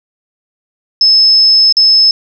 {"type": "tone with dropouts", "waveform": "sine", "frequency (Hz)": 5220, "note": "E8", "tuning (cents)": -18, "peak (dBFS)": -4, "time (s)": [1.01, 2.11], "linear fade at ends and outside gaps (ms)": 2, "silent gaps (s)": [1.725, 1.768], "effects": []}